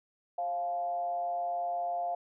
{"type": "tone with frequency modulation", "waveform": "sine", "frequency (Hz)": 698.5, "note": "F5", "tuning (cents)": 0, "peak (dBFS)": -30, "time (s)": [0.38, 2.15], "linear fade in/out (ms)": 5, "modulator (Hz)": 163, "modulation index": 0.44, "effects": []}